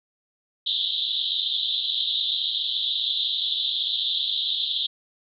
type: band-pass noise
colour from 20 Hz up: pink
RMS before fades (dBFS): -26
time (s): 0.66-4.87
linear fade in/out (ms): 10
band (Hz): 3300 to 3900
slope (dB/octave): 96
effects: none